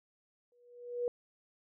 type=tone with exponential growth; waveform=sine; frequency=484.5 Hz; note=B4; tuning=33 cents flat; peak=-28 dBFS; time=0.52-1.08 s; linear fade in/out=1 ms; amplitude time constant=120 ms; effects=none